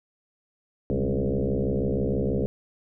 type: tone with frequency modulation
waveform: sine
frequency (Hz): 138.59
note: C#3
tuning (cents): 0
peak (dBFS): -22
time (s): 0.9-2.46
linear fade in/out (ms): 0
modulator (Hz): 66.3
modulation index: 5.9
effects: none